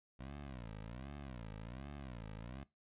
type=tone with vibrato; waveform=15% pulse; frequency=61.74 Hz; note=B1; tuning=in tune; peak=-40 dBFS; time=0.19-2.64 s; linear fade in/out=10 ms; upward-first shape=sine; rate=1.3 Hz; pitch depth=270 cents each way; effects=noise-tail reverb RT60 0.2 s tail -19 dB re dry + resampled to 8000 Hz